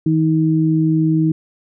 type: tone pair together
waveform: sine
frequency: 159.85 / 316.3 Hz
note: D#3 / D#4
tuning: +47 / +29 cents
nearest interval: octave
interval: 1182 cents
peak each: -15 dBFS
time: 0.06-1.32 s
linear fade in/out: 5 ms
effects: none